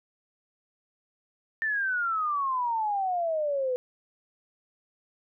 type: exponential sweep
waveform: sine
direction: down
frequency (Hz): 1802 to 493.9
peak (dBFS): -25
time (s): 1.62-3.76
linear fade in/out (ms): 0
effects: none